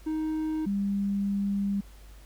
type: tone pair in turn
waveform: triangle / sine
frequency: 312.8 / 199.61 Hz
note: D#4 / G3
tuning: +9 / +32 cents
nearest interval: minor sixth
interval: 777 cents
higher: first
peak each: -25 dBFS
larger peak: neither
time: 0.06-0.66 / 0.66-1.81 s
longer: second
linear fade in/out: 10 ms
effects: added 50 Hz sine -47 dBFS peak until 2.25 s + pink hiss -57 dBFS RMS until 2.25 s